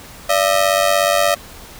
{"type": "ring-modulated tone", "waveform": "sawtooth", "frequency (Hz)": 630, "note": "D#5", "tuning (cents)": 21, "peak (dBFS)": -6, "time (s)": [0.29, 1.35], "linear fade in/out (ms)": 10, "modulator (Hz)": 48.4, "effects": ["pink hiss -38 dBFS RMS until 1.79 s"]}